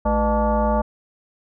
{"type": "tone with frequency modulation", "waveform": "sine", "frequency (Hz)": 330.5, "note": "E4", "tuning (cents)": 5, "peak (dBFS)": -16, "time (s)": [0.05, 0.82], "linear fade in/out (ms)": 10, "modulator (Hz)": 274, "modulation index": 2.5, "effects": []}